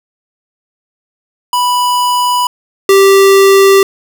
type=tone pair in turn; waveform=square; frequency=986 / 391.3 Hz; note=B5 / G4; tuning=-3 / -3 cents; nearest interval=octave + major third; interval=1600 cents; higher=first; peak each=-10 / -4 dBFS; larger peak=second; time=1.53-2.47 / 2.89-3.83 s; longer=neither; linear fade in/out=2 ms; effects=none

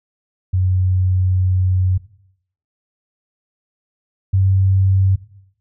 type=tone pair in turn; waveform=sine; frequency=92.5 / 95.76 Hz; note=F#2 / G2; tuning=0 / -40 cents; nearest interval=minor second; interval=60 cents; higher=second; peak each=-13 / -11 dBFS; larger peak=second; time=0.53-1.98 / 4.33-5.16 s; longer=first; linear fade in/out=10 ms; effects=noise-tail reverb RT60 0.7 s tail -17 dB re dry

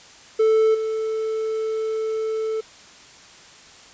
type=tone with level steps; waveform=triangle; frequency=440 Hz; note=A4; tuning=in tune; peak=-12 / -20 dBFS; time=0.39-2.61 s; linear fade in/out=10 ms; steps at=0.74 s; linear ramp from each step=10 ms; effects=white hiss -46 dBFS RMS until 3.93 s + resampled to 16000 Hz

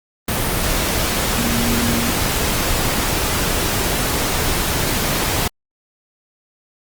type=tone in noise; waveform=sine; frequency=234.6 Hz; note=A#3; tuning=11 cents sharp; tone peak=-20 dBFS; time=1.38-2.11 s; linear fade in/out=5 ms; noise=pink; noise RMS=-19 dBFS; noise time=0.28-5.48 s; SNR=-4 dB; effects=Opus 32 kbps

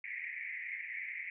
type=band-pass noise; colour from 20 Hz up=pink; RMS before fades=-42 dBFS; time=0.04-1.3 s; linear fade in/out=2 ms; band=1900 to 2300 Hz; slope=96 dB/octave; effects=none

